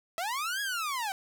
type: linear two-way sweep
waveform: sawtooth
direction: up then down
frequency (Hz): 637 to 1680 to 747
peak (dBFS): -27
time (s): 0.18-1.12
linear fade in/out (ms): 0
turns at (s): 0.61
effects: none